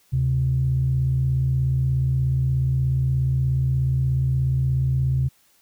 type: tone pair together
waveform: sine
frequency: 73.5 / 130.28 Hz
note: D2 / C3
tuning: +2 / -7 cents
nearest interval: minor seventh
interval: 991 cents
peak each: -25 / -18 dBFS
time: 0.12-5.29 s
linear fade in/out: 20 ms
effects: tanh soft clip ceiling -11 dBFS + white hiss -60 dBFS RMS until 5.61 s